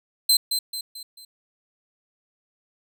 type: tone with echo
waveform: sawtooth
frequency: 4100 Hz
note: C8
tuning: 36 cents flat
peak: -12 dBFS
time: 0.29-0.37 s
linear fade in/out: 5 ms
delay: 220 ms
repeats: 4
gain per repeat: -7 dB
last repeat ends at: 1.25 s
effects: none